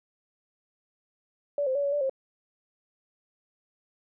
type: tone with pitch steps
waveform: sine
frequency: 575 / 521 / 569 / 564 / 583 / 534 Hz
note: D5 / C5 / C#5 / C#5 / D5 / C5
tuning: -37 / -7 / +45 / +30 / -13 / +35 cents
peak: -24 dBFS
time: 1.58-2.096 s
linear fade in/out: 2 ms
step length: 86 ms
effects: none